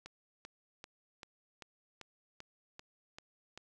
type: click train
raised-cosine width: 0.2 ms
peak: -30 dBFS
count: 10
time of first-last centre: 0.06-3.576 s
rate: 2.56 Hz
effects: none